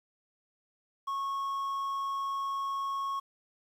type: tone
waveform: triangle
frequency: 1098 Hz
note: C#6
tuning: 17 cents flat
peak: -29 dBFS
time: 1.07-3.2 s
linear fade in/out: 10 ms
effects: 10-bit